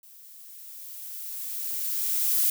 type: noise with level ramp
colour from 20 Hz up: violet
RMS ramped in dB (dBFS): -51 to -22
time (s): 0.03-2.5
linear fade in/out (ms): 2
effects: none